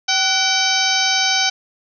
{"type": "harmonic tone with a mistuned harmonic", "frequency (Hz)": 769, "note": "G5", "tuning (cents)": -33, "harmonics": [1, 2, 3, 4, 5, 6, 7, 8], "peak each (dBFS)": [-23, -23, -23, -23, -23, -23, -23, -23], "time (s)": [0.08, 1.5], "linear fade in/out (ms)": 10, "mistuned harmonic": 2, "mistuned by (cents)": -67, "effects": []}